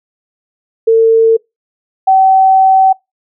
sine tone pair in turn, 450.9 / 764.6 Hz, A4 / G5, +42 / -43 cents, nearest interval major sixth, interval 915 cents, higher second, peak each -4 dBFS, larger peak neither, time 0.87-1.37 / 2.07-2.93 s, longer second, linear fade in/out 10 ms, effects noise-tail reverb RT60 0.2 s tail -25 dB re dry

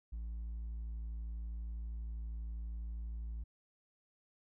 triangle tone with hard clipping, 56.2 Hz, A1, 37 cents sharp, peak -38 dBFS, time 0.12-3.44 s, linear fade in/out 10 ms, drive 1 dB, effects none

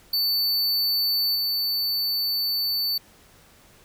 square tone with level steps, 4500 Hz, C#8, 25 cents sharp, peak -21 / -23 dBFS, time 0.13-2.98 s, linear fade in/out 5 ms, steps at 1.35 s, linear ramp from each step 5 ms, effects pink hiss -54 dBFS RMS until 3.84 s

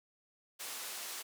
white low-pass noise, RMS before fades -43 dBFS, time 0.59-1.23 s, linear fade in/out 20 ms, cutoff 12000 Hz, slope 12 dB/octave, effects high-pass 400 Hz 12 dB/octave

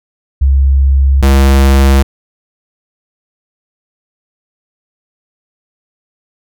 sine / square tone pair in turn, 67.9 / 67.9 Hz, C#2 / C#2, -35 / -35 cents, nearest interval unison, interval 0 cents, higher neither, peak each -5 dBFS, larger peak neither, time 0.41-1.22 / 1.22-2.03 s, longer neither, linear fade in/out 10 ms, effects none

